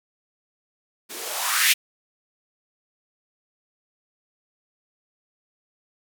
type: noise with band-pass filter sweep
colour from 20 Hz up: violet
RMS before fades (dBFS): -23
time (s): 1.09-1.74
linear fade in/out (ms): 20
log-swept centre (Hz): 260 to 2500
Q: 3.1
effects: none